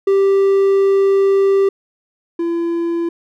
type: tone pair in turn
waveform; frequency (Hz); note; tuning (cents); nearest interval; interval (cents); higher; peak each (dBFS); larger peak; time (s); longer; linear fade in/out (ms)
triangle; 392 / 338.3; G4 / E4; 0 / +45; minor third; 255; first; -8 / -14; first; 0.07-1.69 / 2.39-3.09; first; 5
effects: none